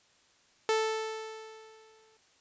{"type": "tone with exponential decay", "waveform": "sawtooth", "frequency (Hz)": 440, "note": "A4", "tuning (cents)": 0, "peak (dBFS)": -20, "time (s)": [0.69, 2.17], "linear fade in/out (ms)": 1, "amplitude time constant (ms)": 320, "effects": ["white hiss -65 dBFS RMS until 2.4 s", "resampled to 16000 Hz"]}